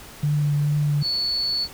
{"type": "tone with vibrato", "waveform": "sine", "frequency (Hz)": 146.83, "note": "D3", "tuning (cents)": 0, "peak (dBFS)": -18, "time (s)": [0.23, 1.03], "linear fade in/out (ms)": 5, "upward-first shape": "triangle", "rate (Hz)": 2.3, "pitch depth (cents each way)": 18}
{"type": "tone", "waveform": "sine", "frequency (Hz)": 4435, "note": "C#8", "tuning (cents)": 0, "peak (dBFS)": -21, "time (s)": [1.01, 1.68], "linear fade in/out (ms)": 50}
{"effects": ["pink hiss -42 dBFS RMS until 1.73 s"]}